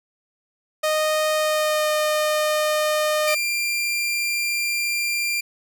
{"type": "tone with pitch glide", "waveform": "sawtooth", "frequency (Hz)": [618, 610.5], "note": ["D#5", "D#5"], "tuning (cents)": [-12, -33], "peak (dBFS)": -15, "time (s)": [0.83, 3.35], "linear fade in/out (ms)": 10, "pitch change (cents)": -21, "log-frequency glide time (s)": [1.33, 1.91]}
{"type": "tone", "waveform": "sawtooth", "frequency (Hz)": 2381, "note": "D7", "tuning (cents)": 23, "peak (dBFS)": -18, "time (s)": [3.27, 5.41], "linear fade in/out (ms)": 10}
{"effects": []}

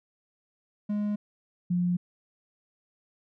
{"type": "tone pair in turn", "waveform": ["triangle", "sine"], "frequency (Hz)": [207.7, 177.14], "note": ["G#3", "F3"], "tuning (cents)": [0, 25], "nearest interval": "minor third", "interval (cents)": 275, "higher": "first", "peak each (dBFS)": [-24, -23], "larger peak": "second", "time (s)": [[0.89, 1.16], [1.7, 1.97]], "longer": "neither", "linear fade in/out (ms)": 10, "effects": []}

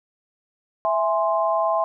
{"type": "chord", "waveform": "sine", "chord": "E augmented", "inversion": "none", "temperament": "equal", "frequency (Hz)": [659.3, 830.6, 1046.5], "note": ["E5", "G#5", "B#5"], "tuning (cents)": [0, 0, 0], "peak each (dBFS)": [-21, -25, -23], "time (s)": [0.85, 1.84], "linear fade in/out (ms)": 0, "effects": []}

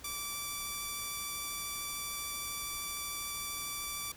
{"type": "tone with vibrato", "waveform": "5% pulse", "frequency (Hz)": 1163, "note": "D6", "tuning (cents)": -17, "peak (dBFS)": -25, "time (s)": [0.04, 4.12], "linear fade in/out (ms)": 5, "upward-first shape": "sine", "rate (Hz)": 13, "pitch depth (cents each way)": 8, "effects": ["added 60 Hz sine -60 dBFS peak until 4.16 s", "pink hiss -54 dBFS RMS until 4.16 s"]}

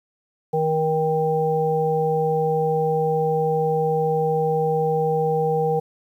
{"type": "harmonic tone", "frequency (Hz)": 157.8, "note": "D#3", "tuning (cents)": 25, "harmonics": [1, 3, 5], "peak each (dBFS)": [-25, -20, -24], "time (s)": [0.53, 5.8], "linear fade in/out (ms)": 10, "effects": ["9-bit"]}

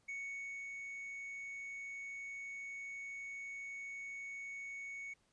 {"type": "tone with ADSR envelope", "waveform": "triangle", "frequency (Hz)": 2222, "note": "C#7", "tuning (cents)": 4, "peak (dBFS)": -39, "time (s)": [0.08, 5.14], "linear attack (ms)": 11, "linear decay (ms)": 600, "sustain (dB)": -3, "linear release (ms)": 10, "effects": ["pink hiss -75 dBFS RMS until 5.32 s", "resampled to 22050 Hz"]}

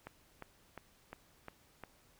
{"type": "click train", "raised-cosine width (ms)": 0.5, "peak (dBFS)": -30, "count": 6, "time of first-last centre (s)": [0.07, 1.837], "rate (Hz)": 2.83, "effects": ["pink hiss -67 dBFS RMS until 2.19 s"]}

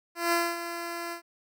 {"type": "tone with ADSR envelope", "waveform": "10% pulse", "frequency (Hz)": 341.2, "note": "F4", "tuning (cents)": -40, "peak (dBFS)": -14, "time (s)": [0.15, 1.22], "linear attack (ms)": 170, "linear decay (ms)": 240, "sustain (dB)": -11, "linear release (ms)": 100, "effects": []}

